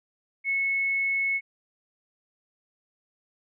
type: tone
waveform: sine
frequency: 2196 Hz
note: C#7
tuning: 17 cents flat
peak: -23 dBFS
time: 0.44-1.41 s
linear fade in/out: 50 ms
effects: none